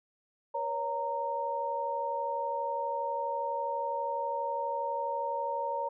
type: tone cluster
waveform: sine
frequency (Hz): 487.8 / 560 / 925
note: B4 / C#5 / A#5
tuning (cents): -21 / +18 / -14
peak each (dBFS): -40 / -35 / -32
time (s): 0.54-5.89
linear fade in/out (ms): 10
effects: none